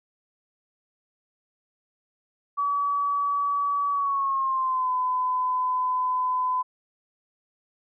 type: tone with pitch glide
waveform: sine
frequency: 1141 to 1010.7 Hz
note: C#6 to B5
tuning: +50 to +40 cents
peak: -22 dBFS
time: 2.57-6.63 s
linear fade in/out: 20 ms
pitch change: -210 cents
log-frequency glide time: 3.91-4.91 s
effects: none